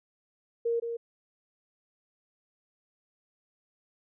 sine tone with echo, 466.2 Hz, A#4, in tune, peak -25 dBFS, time 0.65-0.8 s, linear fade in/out 10 ms, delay 170 ms, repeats 1, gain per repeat -6 dB, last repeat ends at 0.97 s, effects none

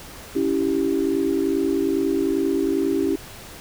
sine chord, C# diminished, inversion none, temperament equal with one note detuned, 279.6 / 329.6 / 392 Hz, C#4 / E4 / G4, +15 / 0 / 0 cents, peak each -23 dBFS, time 0.35-3.16 s, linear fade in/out 10 ms, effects pink hiss -40 dBFS RMS until 3.6 s

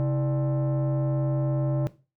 sine tone with frequency modulation, 135.1 Hz, C#3, 44 cents flat, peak -19 dBFS, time 0-1.87 s, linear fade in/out 0 ms, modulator 458 Hz, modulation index 0.61, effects noise-tail reverb RT60 0.3 s tail -17 dB re dry + tanh soft clip ceiling -21 dBFS

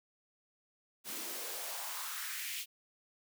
white noise with high-pass filter sweep, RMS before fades -41 dBFS, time 1.04-2.66 s, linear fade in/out 50 ms, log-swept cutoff 220 to 2900 Hz, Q 2.6, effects none

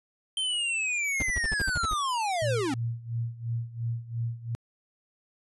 square linear sweep, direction down, 3136 to 246.9 Hz, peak -27 dBFS, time 0.37-2.74 s, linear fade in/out 2 ms
brown noise bursts, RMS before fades -30 dBFS, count 10, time 1.2-1.935 s, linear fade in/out 2 ms, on 24 ms, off 55 ms
sine tone with tremolo, 116.54 Hz, A#2, in tune, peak -26 dBFS, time 2.42-4.55 s, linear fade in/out 0 ms, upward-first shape sine, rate 2.9 Hz, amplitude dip 85%
effects resampled to 24000 Hz

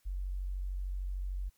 sine tone, 46.66 Hz, F#1, 15 cents sharp, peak -33 dBFS, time 0.05-1.5 s, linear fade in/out 20 ms, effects white hiss -72 dBFS RMS until 1.57 s + MP3 96 kbps

